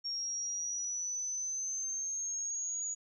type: exponential sweep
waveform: sine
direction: up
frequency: 5540 to 6800 Hz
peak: -34 dBFS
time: 0.04-2.95 s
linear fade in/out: 20 ms
effects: none